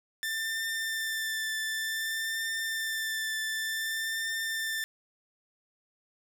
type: tone with vibrato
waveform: sawtooth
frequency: 1780 Hz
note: A6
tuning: 20 cents sharp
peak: -27 dBFS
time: 0.23-4.84 s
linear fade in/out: 0 ms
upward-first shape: triangle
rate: 0.55 Hz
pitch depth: 18 cents each way
effects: 11-bit